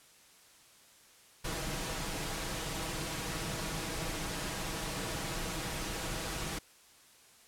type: noise with comb filter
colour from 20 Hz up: pink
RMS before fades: -37 dBFS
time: 1.44-6.59 s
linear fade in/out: 10 ms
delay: 6.2 ms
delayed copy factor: +0.5
effects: white hiss -60 dBFS RMS until 7.47 s + low-pass 11000 Hz 12 dB/octave